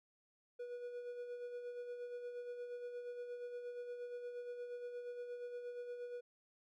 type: tone with tremolo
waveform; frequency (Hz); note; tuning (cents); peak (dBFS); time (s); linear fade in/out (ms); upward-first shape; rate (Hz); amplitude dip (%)
triangle; 486.2; B4; -27; -40; 0.59-6.21; 10; sine; 8.5; 45
effects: none